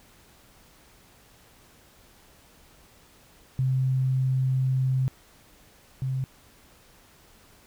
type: tone pair in turn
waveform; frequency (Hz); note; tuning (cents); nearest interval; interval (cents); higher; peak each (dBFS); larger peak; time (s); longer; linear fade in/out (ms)
sine; 130.81 / 131.57; C3 / C3; 0 / +10; unison; 10; second; -21 / -25; first; 3.59-5.08 / 6.02-6.24; first; 0
effects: pink hiss -56 dBFS RMS until 7.66 s